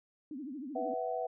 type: tone with vibrato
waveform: sine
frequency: 277.2 Hz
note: C#4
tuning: in tune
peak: -39 dBFS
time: 0.31-0.94 s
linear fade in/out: 2 ms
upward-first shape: triangle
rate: 13 Hz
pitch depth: 260 cents each way
type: chord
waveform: sine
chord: B suspended fourth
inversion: none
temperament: equal with one note detuned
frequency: 493.9 / 659.3 / 752.5 Hz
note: B4 / E5 / F#5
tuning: 0 / 0 / +29 cents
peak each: -37 dBFS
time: 0.75-1.27 s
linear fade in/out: 10 ms
effects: none